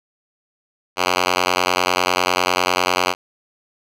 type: tone with band-pass filter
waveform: 5% pulse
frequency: 90 Hz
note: F#2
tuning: 47 cents flat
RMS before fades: -19 dBFS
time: 0.96-3.15 s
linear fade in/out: 50 ms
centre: 2400 Hz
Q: 0.56
effects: none